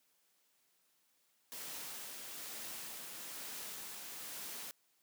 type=noise with tremolo; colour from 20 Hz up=white; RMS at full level=-45 dBFS; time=1.52-4.71 s; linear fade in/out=0 ms; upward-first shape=triangle; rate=1.1 Hz; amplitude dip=30%; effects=white hiss -75 dBFS RMS until 5.02 s + high-pass 150 Hz 12 dB/octave